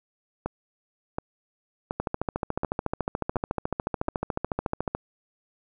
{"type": "two click trains", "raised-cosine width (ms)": 1, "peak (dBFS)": [-12, -14], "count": [42, 6], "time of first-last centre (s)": [[2, 4.95], [0.46, 4.083]], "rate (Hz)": [13.9, 1.38], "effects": []}